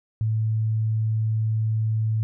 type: tone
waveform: sine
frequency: 110 Hz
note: A2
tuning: in tune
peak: -20 dBFS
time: 0.21-2.23 s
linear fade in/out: 0 ms
effects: none